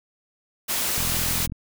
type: noise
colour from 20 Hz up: white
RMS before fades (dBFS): -25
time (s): 0.68-1.47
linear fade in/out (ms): 20
type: click train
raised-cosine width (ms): 5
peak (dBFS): -20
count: 24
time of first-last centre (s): 0.98-1.521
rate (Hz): 42.5
effects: none